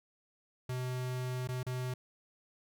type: tone with dropouts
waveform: square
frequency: 126.8 Hz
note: B2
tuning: 46 cents sharp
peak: -35 dBFS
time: 0.69-1.94 s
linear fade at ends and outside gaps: 5 ms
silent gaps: 1.475-1.487 / 1.631-1.665 s
effects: none